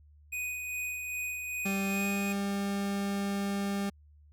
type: tone with tremolo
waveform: square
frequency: 2489 Hz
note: D#7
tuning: in tune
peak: -33 dBFS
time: 0.32-2.33 s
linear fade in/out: 10 ms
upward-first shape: sine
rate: 2.5 Hz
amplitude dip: 35%
type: tone with pitch glide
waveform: 40% pulse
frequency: 196 to 199.31 Hz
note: G3 to G3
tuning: 0 to +29 cents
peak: -29 dBFS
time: 1.65-3.9 s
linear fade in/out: 10 ms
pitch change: +29 cents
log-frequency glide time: 1.9-2.06 s
effects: added 74 Hz sine -55 dBFS peak until 4.32 s